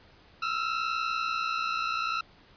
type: tone pair together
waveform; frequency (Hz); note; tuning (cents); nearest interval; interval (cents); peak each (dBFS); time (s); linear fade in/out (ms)
sawtooth; 1303 / 1363.5; E6 / F6; -20 / -42; minor second; 78; -27; 0.42-2.21; 5
effects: pink hiss -57 dBFS RMS until 2.56 s + resampled to 11025 Hz